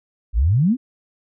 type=exponential sweep; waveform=sine; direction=up; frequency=48.35 to 277.2 Hz; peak=-13 dBFS; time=0.33-0.77 s; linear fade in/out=50 ms; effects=none